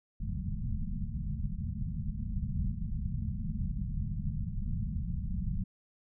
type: low-pass noise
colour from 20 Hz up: pink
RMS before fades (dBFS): -34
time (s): 0.2-5.64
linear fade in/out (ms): 5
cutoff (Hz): 220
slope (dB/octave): 96
effects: none